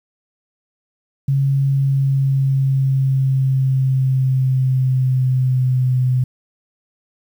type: tone with pitch glide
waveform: sine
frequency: 137.3 to 127.37 Hz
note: C#3 to C3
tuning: -16 to -46 cents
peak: -13 dBFS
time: 1.28-6.24 s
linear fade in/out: 5 ms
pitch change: -130 cents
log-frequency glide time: 1.66-5.99 s
effects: 8-bit